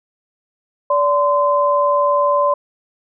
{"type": "tone pair together", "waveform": "sine", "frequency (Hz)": [578.1, 1030], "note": ["D5", "C6"], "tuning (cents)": [-27, -28], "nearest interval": "minor seventh", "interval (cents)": 999, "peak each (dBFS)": -15, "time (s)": [0.9, 2.54], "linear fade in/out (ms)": 5, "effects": []}